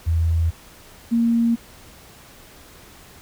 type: tone pair in turn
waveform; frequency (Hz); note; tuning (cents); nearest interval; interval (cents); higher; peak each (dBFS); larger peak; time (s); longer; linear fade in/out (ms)
sine; 82.41 / 232.4; E2 / A#3; 0 / -5; octave + tritone; 1795; second; -16 / -15; second; 0.06-0.51 / 1.11-1.56; neither; 20
effects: pink hiss -46 dBFS RMS until 3.21 s